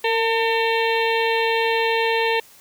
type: harmonic tone with a mistuned harmonic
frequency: 451.2 Hz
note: A4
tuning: 44 cents sharp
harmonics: 1 / 2 / 4 / 5 / 6 / 7 / 8 / 9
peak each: -21 / -23 / -26 / -29 / -27 / -32 / -33 / -34 dBFS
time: 0.04-2.4 s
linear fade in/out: 5 ms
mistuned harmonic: 1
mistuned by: +22 cents
effects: white hiss -49 dBFS RMS until 2.6 s